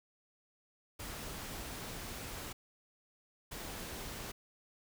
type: noise bursts at uneven times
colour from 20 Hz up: pink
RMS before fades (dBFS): -44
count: 2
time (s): 0.99-2.53 / 3.51-4.32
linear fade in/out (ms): 10
effects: none